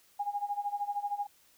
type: tone with tremolo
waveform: sine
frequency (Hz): 817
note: G#5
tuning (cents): -29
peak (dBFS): -28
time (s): 0.19-1.27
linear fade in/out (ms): 10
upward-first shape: sine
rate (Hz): 13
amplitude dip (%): 85
effects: white hiss -64 dBFS RMS until 1.57 s